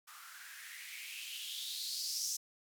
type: noise with band-pass filter sweep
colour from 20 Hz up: violet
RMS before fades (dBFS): -43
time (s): 0.07-2.37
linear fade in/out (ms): 10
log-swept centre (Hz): 1200 to 6000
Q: 5.1
effects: none